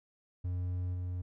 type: tone with level steps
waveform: triangle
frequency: 89.9 Hz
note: F#2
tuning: 49 cents flat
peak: -30 / -32 dBFS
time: 0.44-1.22 s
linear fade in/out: 10 ms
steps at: 0.93 s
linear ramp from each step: 20 ms
effects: none